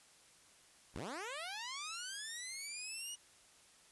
10% pulse linear sweep, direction up, 35.99 to 2936 Hz, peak -34 dBFS, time 0.94-3.16 s, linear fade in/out 20 ms, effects white hiss -64 dBFS RMS until 3.91 s + resampled to 24000 Hz

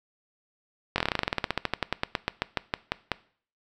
slowing click train, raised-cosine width 0.3 ms, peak -8 dBFS, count 28, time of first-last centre 0.96-3.117 s, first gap 21 ms, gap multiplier 1.09, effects noise-tail reverb RT60 0.5 s tail -20 dB re dry

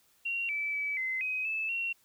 sine tone with pitch steps, 2751 / 2312 / 2293 / 2056 / 2522 / 2618 / 2733 Hz, F7 / D7 / D7 / C7 / D#7 / E7 / F7, -27 / -28 / -42 / -31 / +23 / -13 / -38 cents, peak -30 dBFS, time 0.25-1.93 s, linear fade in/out 10 ms, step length 240 ms, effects white hiss -67 dBFS RMS until 2.04 s

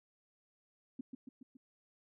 sine tone with echo, 257.3 Hz, C4, 29 cents flat, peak -38 dBFS, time 0.99-1.01 s, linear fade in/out 5 ms, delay 140 ms, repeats 4, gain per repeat -4 dB, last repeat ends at 1.57 s, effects none

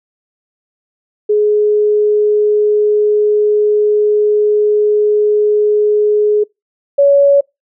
sine tone pair in turn, 420 / 563.2 Hz, G#4 / C#5, +19 / +27 cents, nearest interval perfect fourth, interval 508 cents, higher second, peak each -8 / -5 dBFS, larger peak second, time 1.29-6.44 / 6.98-7.41 s, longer first, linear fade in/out 10 ms, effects noise-tail reverb RT60 0.2 s tail -26 dB re dry

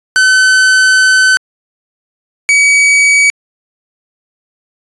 45% pulse tone pair in turn, 1521 / 2272 Hz, F#6 / C#7, +47 / +42 cents, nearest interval perfect fifth, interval 695 cents, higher second, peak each -5 dBFS, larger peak neither, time 0.16-1.37 / 2.49-3.3 s, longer first, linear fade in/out 0 ms, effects resampled to 22050 Hz

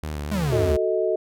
sawtooth tone with vibrato, 75 Hz, D2, 37 cents sharp, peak -24 dBFS, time 0.03-0.72 s, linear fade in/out 0 ms, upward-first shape square, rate 4.1 Hz, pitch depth 41 cents each way
square exponential sweep, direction down, 220 to 67.6 Hz, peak -23 dBFS, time 0.31-0.77 s, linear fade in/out 10 ms
sine chord, D# diminished, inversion first, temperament equal with one note detuned, 370 / 440 / 630.6 Hz, F#4 / A4 / D#5, 0 / 0 / +23 cents, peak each -24 dBFS, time 0.52-1.16 s, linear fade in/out 5 ms
effects none

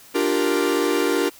45% pulse chord, G minor seventh, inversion second, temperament equal, 293.7 / 349.2 / 392 / 466.2 Hz, D4 / F4 / G4 / Bb4, 0 / 0 / 0 / 0 cents, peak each -24 dBFS, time 0.14-1.3 s, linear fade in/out 20 ms, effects white hiss -47 dBFS RMS until 1.39 s

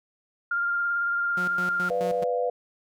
sine tone with vibrato, 1399 Hz, F6, 3 cents sharp, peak -23 dBFS, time 0.51-1.89 s, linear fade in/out 5 ms, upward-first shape triangle, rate 18 Hz, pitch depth 17 cents each way
sawtooth tone with tremolo, 180.5 Hz, F#3, 43 cents flat, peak -28 dBFS, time 1.37-2.24 s, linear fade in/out 5 ms, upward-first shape square, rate 4.7 Hz, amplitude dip 80%
sine chord, B diminished, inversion none, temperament equal, 493.9 / 587.3 / 698.5 Hz, B4 / D5 / F5, 0 / 0 / 0 cents, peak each -25 / -31 / -29 dBFS, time 1.9-2.5 s, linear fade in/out 5 ms
effects none

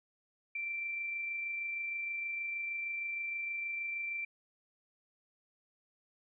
sine tone with amplitude modulation, 2349 Hz, D7, in tune, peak -34 dBFS, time 0.55-4.25 s, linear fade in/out 5 ms, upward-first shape sine, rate 26.4 Hz, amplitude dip 25%, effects none

